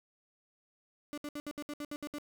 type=tone bursts; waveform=35% pulse; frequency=293.7 Hz; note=D4; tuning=in tune; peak=-36 dBFS; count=10; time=1.13-2.184 s; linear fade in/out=0 ms; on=46 ms; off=66 ms; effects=none